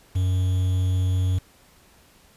triangle tone with quantisation, 92.5 Hz, F#2, in tune, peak -17 dBFS, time 0.15-1.39 s, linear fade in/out 10 ms, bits 7, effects pink hiss -55 dBFS RMS until 2.36 s + resampled to 32000 Hz

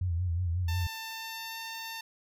sine tone with vibrato, 87.31 Hz, F2, in tune, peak -27 dBFS, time 0.01-0.87 s, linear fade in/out 5 ms, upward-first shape sine, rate 5.5 Hz, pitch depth 88 cents each way
10% pulse tone with pitch glide, 893 to 902.9 Hz, A5 to A5, +25 to +44 cents, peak -29 dBFS, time 0.68-2.01 s, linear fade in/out 5 ms, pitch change +19 cents, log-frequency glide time 1-1.59 s
effects none

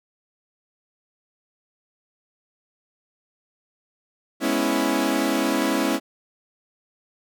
sawtooth chord, C# minor seventh, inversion second, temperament equal, 207.7 / 246.9 / 277.2 / 329.6 Hz, G#3 / B3 / C#4 / E4, 0 / 0 / 0 / 0 cents, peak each -25 / -23 / -20 / -21 dBFS, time 4.4-6 s, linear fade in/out 50 ms, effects none

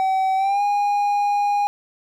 triangle tone with pitch glide, 763 to 817.8 Hz, G5 to G#5, -47 to -27 cents, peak -15 dBFS, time 0-1.67 s, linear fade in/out 0 ms, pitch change +120 cents, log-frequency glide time 0.36-0.62 s, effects none

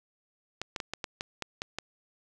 clicks, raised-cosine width 0.2 ms, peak -16 dBFS, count 9, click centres 0.616 / 0.762 / 0.802 / 0.936 / 1.042 / 1.209 / 1.423 / 1.619 / 1.786 s, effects none

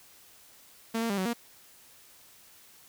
sawtooth tone with pitch steps, 226.6 / 230.1 / 199.8 / 187.1 / 235.9 Hz, A#3 / A#3 / G3 / F#3 / A#3, -49 / -22 / +33 / +20 / +21 cents, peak -24 dBFS, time 0.94-1.335 s, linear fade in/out 10 ms, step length 79 ms, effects white hiss -56 dBFS RMS until 2.88 s

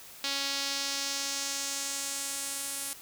sawtooth tone with band-pass filter sweep, 277.2 Hz, C#4, in tune, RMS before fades -34 dBFS, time 0.24-2.93 s, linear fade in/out 0 ms, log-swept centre 4300 to 10000 Hz, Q 1.8, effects white hiss -49 dBFS RMS until 3.01 s

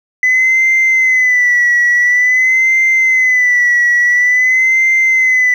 sine tone with vibrato, 2006 Hz, B6, 26 cents sharp, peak -6 dBFS, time 0.23-5.54 s, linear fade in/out 2 ms, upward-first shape sine, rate 0.48 Hz, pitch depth 65 cents each way, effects tanh soft clip ceiling -5 dBFS + 7-bit

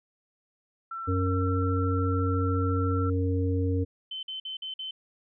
sine tone, 1343 Hz, E6, 32 cents sharp, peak -33 dBFS, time 0.91-3.1 s, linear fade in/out 5 ms
harmonic tone, 92.5 Hz, F#2, in tune, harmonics 1 / 3 / 5, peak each -25 / -30 / -32 dBFS, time 1.07-3.85 s, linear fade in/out 20 ms
sine tone bursts, 3068 Hz, G7, 38 cents flat, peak -33 dBFS, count 5, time 4.11-4.91 s, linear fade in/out 5 ms, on 120 ms, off 50 ms
effects none

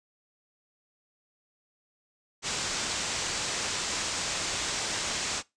white low-pass noise, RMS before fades -32 dBFS, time 2.42-5.43 s, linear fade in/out 50 ms, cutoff 8000 Hz, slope 48 dB/octave, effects noise-tail reverb RT60 0.2 s tail -21 dB re dry + resampled to 22050 Hz

